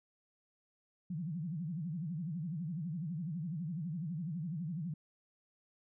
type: tone with vibrato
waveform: sine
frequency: 164.81 Hz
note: E3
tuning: in tune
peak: -36 dBFS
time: 1.1-4.94 s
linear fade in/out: 5 ms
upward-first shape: sine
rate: 12 Hz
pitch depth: 210 cents each way
effects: none